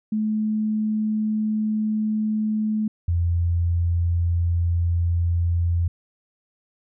sine tone pair in turn, 215.3 / 85.69 Hz, A3 / F2, -37 / -32 cents, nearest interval octave + major third, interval 1595 cents, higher first, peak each -20 / -18 dBFS, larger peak second, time 0.12-2.88 / 3.08-5.88 s, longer second, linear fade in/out 5 ms, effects none

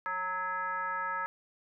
sine tone with frequency modulation, 1295 Hz, E6, 31 cents flat, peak -31 dBFS, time 0.06-1.26 s, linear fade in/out 0 ms, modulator 374 Hz, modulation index 1.2, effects none

